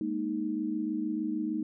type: chord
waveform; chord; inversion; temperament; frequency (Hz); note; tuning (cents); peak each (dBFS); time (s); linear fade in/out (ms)
sine; Ab suspended second; none; equal with one note detuned; 207.7 / 234.2 / 311.1; Ab3 / Bb3 / Eb4; 0 / +8 / 0; -36 / -35 / -31; 0.01-1.63; 2
effects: none